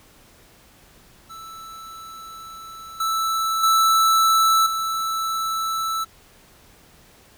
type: tone with level steps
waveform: square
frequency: 1318.5 Hz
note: E6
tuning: in tune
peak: -37 / -21 / -15 / -23 dBFS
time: 1.29-6.05 s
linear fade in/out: 20 ms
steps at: 3 / 3.63 / 4.66 s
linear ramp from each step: 5 ms
effects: pink hiss -52 dBFS RMS until 7.37 s